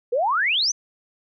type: exponential sweep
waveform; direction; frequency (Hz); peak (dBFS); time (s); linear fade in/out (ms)
sine; up; 453.4 to 6370; -18; 0.12-0.72; 10
effects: none